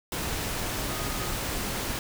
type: tone in noise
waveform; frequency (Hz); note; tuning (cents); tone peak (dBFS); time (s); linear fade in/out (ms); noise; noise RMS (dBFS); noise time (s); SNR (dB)
sine; 1244.5; D#6; 0; -41; 0.89-1.33; 2; pink; -31; 0.12-1.99; -13
effects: none